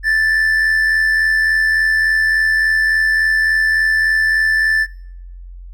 triangle tone with amplitude modulation, 1760 Hz, A6, in tune, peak -8 dBFS, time 0.03-4.87 s, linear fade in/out 50 ms, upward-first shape sine, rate 83.5 Hz, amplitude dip 40%, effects noise-tail reverb RT60 0.8 s tail -26 dB re dry + added 44 Hz sine -31 dBFS peak until 5.73 s

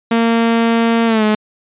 sawtooth tone with pitch glide, 230 to 213.4 Hz, A#3 to G#3, -23 to +47 cents, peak -7 dBFS, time 0.11-1.35 s, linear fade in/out 5 ms, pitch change -130 cents, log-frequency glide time 1.06-1.24 s, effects resampled to 8000 Hz

